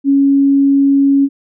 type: tone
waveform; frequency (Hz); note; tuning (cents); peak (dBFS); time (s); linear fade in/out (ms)
sine; 277.2; C#4; 0; -7; 0.04-1.29; 50
effects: none